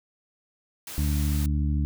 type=noise; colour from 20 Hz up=white; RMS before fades=-38 dBFS; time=0.87-1.46 s; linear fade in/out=2 ms
type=harmonic tone; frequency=73.42 Hz; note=D2; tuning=in tune; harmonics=1 / 2 / 3 / 4; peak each=-23 / -29 / -33 / -35 dBFS; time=0.98-1.85 s; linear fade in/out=0 ms
effects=none